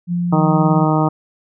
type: tone with pitch glide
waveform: sine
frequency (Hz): 174.61 to 173.4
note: F3 to F3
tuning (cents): 0 to -12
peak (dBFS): -16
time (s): 0.07-0.87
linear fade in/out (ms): 50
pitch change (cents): -12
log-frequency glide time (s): 0.35-0.74
type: harmonic tone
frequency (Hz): 155.56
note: D#3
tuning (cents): 0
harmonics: 1 / 2 / 3 / 4 / 5 / 6 / 7 / 8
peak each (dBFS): -16 / -18 / -25 / -23 / -22 / -23 / -27 / -24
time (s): 0.32-1.09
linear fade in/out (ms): 10
effects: none